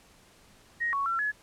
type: tone with pitch steps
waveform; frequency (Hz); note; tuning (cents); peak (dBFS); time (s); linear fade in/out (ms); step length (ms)
sine; 1877 / 1113 / 1354 / 1699; A#6 / C#6 / E6 / G#6; +11 / +7 / +46 / +39; -26; 0.8-1.32; 20; 130
effects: pink hiss -58 dBFS RMS until 1.42 s + low-pass 11000 Hz 12 dB/octave